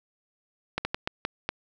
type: slowing click train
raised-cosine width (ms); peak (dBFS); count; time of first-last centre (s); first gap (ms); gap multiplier
0.3; -11; 6; 0.78-1.49; 70; 1.36
effects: none